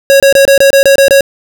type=tone bursts; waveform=square; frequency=550 Hz; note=C#5; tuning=14 cents flat; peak=-3 dBFS; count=9; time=0.1-1.208 s; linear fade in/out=0 ms; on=100 ms; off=26 ms; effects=none